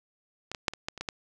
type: clicks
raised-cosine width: 0.2 ms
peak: -19 / -18 / -6 / -22 / -14 / -25 / -17 / -14 dBFS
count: 8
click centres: 0.516 / 0.548 / 0.682 / 0.736 / 0.885 / 0.977 / 1.01 / 1.088 s
effects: none